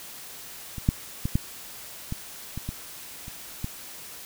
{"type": "clicks", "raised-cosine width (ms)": 5, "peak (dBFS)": [-22, -7, -14, -9, -17, -20, -18, -27, -17], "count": 9, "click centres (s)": [0.782, 0.889, 1.255, 1.355, 2.124, 2.576, 2.69, 3.281, 3.644], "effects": ["white hiss -42 dBFS RMS until 4.25 s"]}